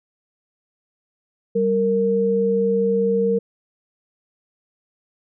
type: tone pair together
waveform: sine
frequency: 194.1 / 462.3 Hz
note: G3 / A#4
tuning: -17 / -14 cents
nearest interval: octave + minor third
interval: 1503 cents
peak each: -22 / -17 dBFS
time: 1.55-3.39 s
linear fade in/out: 10 ms
effects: none